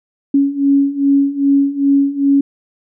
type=beating tone pair; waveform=sine; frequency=277.2 / 279.7 Hz; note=C#4 / C#4; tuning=0 / +16 cents; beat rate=2.5 Hz; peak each=-15 / -12 dBFS; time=0.34-2.41 s; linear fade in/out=5 ms; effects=none